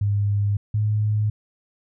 sine tone pair in turn, 101.9 / 106.22 Hz, G#2 / G#2, -32 / +39 cents, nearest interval minor second, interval 71 cents, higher second, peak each -18 dBFS, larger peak neither, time 0.01-0.57 / 0.74-1.3 s, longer neither, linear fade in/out 5 ms, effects none

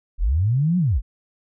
sine linear two-way sweep, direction up then down, 32.55 to 186 to 32.55 Hz, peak -16 dBFS, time 0.18-1.02 s, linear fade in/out 50 ms, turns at 0.78 s, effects none

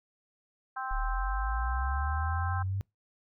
harmonic tone, 261.6 Hz, C4, in tune, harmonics 3 / 4 / 5 / 6, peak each -37 / -38 / -39 / -40 dBFS, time 0.76-2.63 s, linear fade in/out 10 ms
sine linear sweep, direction up, 34.65 to 99.4 Hz, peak -29 dBFS, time 0.91-2.81 s, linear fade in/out 0 ms
effects noise-tail reverb RT60 0.2 s tail -26 dB re dry

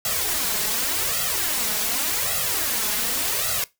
white noise with flanger, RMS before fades -24 dBFS, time 0.05-3.64 s, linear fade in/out 2 ms, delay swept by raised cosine 1.5 to 4.8 ms, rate 0.87 Hz, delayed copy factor +0.95, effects noise-tail reverb RT60 0.2 s tail -20 dB re dry

